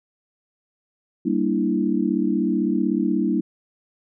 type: chord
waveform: sine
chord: E half-diminished seventh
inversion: first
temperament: equal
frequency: 196 / 233.1 / 293.7 / 329.6 Hz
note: G3 / Bb3 / D4 / E4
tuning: 0 / 0 / 0 / 0 cents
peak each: -24 dBFS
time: 1.25-3.41 s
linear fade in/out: 10 ms
effects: none